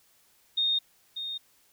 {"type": "tone with echo", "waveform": "sine", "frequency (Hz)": 3689, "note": "A#7", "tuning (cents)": -19, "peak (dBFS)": -23, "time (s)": [0.57, 0.79], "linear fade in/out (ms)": 10, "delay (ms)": 590, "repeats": 1, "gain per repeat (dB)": -9, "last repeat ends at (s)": 1.38, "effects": ["white hiss -64 dBFS RMS until 1.72 s"]}